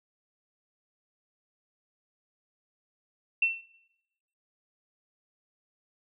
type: tone with exponential decay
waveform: sine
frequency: 2696 Hz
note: E7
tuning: 38 cents sharp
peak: -19 dBFS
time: 3.42-3.67 s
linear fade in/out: 5 ms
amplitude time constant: 54 ms
effects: noise-tail reverb RT60 0.9 s tail -18 dB re dry